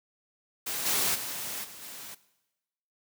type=noise with level steps; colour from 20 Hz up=white; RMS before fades=-33 / -27 / -36 / -46 / -43 dBFS; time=0.66-2.15 s; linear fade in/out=10 ms; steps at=0.85 / 1.14 / 1.63 / 1.81 s; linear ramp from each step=20 ms; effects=noise-tail reverb RT60 1.0 s tail -18 dB re dry + high-pass 100 Hz 12 dB/octave